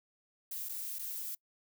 violet noise with dropouts, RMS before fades -40 dBFS, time 0.51-1.35 s, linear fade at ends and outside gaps 5 ms, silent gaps 0.688-0.692 / 0.987-0.992 s, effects noise-tail reverb RT60 0.1 s tail -25 dB re dry

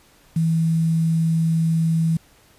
sine tone with quantisation, 163.1 Hz, E3, 18 cents flat, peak -16 dBFS, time 0.36-2.17 s, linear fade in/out 5 ms, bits 7, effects pink hiss -54 dBFS RMS until 2.58 s + resampled to 32000 Hz

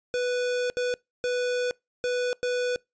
square tone bursts at uneven times, 493.9 Hz, B4, in tune, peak -25 dBFS, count 5, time 0.14-0.7 / 0.77-0.94 / 1.24-1.71 / 2.04-2.33 / 2.43-2.76 s, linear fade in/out 0 ms, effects noise-tail reverb RT60 0.2 s tail -25 dB re dry + resampled to 16000 Hz

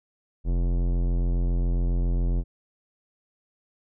sine tone with tanh clipping, 43.65 Hz, F1, in tune, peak -23 dBFS, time 0.44-2.44 s, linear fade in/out 50 ms, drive 18 dB, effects none

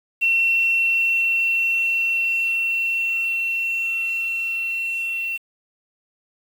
sine tone with level ramp, 2713 Hz, E7, 49 cents sharp, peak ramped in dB -15 to -23 dBFS, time 0.21-5.38 s, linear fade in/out 20 ms, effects 7-bit

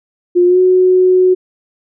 sine tone with pitch glide, 354.4 to 368.4 Hz, F4 to F#4, +25 to -7 cents, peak -6 dBFS, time 0.35-1.35 s, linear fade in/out 20 ms, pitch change +68 cents, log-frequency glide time 0.46-0.59 s, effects none

